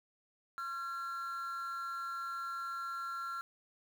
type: tone with amplitude modulation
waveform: triangle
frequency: 1367 Hz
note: F6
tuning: 37 cents flat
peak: -33 dBFS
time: 0.58-3.41 s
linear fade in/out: 0 ms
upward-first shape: sine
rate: 295 Hz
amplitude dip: 60%
effects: 10-bit